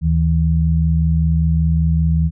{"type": "tone pair together", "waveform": "sine", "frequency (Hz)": [76.1, 161.25], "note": ["D#2", "E3"], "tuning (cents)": [-38, -38], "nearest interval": "octave + minor second", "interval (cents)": 1300, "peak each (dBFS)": -15, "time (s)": [0.01, 2.31], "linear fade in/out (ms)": 50, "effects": []}